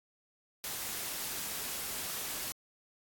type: noise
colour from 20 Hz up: white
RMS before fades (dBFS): -38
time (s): 0.64-2.52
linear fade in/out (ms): 0
effects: AAC 64 kbps